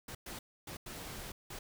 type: noise bursts at uneven times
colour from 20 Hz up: pink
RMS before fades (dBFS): -45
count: 5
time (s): 0.08-0.15 / 0.26-0.39 / 0.67-0.77 / 0.86-1.32 / 1.5-1.59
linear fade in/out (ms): 5
effects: none